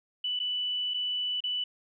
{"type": "tone with dropouts", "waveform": "sine", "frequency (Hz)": 2975, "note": "F#7", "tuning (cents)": 9, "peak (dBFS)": -28, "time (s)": [0.24, 1.64], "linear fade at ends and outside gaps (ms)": 5, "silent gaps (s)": [[0.392, 0.399], [0.938, 0.942], [1.405, 1.438]], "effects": []}